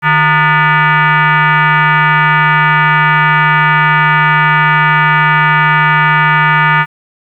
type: tone with frequency modulation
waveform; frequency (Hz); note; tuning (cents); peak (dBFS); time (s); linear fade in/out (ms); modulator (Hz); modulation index
sine; 152.2; D#3; -38; -6; 0.02-6.86; 50; 535; 3.7
effects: 8-bit